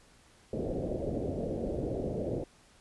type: low-pass noise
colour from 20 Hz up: white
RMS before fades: -34 dBFS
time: 0.53-2.44 s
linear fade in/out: 2 ms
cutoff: 600 Hz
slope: 48 dB/octave
effects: pink hiss -61 dBFS RMS until 2.8 s + resampled to 24000 Hz